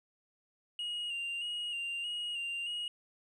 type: tone with vibrato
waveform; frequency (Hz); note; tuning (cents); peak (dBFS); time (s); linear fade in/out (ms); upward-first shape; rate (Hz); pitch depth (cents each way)
sine; 2835; F7; +25; -32; 0.79-2.88; 2; square; 1.6; 31
effects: tanh soft clip ceiling -34 dBFS